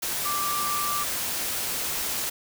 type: tone in noise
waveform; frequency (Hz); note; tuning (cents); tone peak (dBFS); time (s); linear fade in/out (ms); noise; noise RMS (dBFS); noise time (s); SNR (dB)
sine; 1174.7; D6; 0; -27; 0.25-1.04; 10; white; -29; 0.02-2.3; -1
effects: none